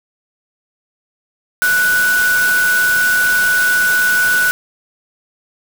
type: tone in noise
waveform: sine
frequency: 1480 Hz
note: F#6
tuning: in tune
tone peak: -11 dBFS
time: 1.62-4.51 s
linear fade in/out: 0 ms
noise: white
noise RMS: -22 dBFS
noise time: 1.62-4.51 s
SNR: +8 dB
effects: none